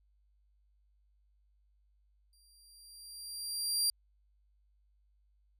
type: tone with exponential growth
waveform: 25% pulse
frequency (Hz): 4747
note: D8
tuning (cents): +18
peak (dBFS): -22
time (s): 2.33-3.9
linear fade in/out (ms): 1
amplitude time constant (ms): 340
effects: added 50 Hz sine -67 dBFS peak until 5.59 s